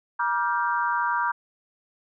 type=chord; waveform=sine; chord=G minor seventh; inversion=first; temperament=equal with one note detuned; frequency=954.7 / 1174.7 / 1396.9 / 1568 Hz; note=Bb5 / D6 / F6 / G6; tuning=+41 / 0 / 0 / 0 cents; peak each=-25 / -28 / -30 / -29 dBFS; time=0.19-1.32 s; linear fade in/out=10 ms; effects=none